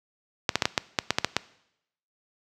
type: clicks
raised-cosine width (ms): 0.2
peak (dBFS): -3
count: 10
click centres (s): 0.492 / 0.556 / 0.622 / 0.655 / 0.778 / 0.988 / 1.106 / 1.185 / 1.246 / 1.366
effects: noise-tail reverb RT60 0.8 s tail -20 dB re dry + high-pass 80 Hz 12 dB/octave